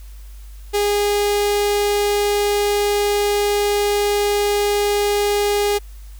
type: tone with notch filter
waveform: sawtooth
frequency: 410.4 Hz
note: G#4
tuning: 21 cents flat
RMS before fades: -18 dBFS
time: 0.73-5.79 s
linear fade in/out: 20 ms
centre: 1400 Hz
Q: 1.6
effects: added 50 Hz sine -34 dBFS peak until 6.19 s + white hiss -51 dBFS RMS until 6.19 s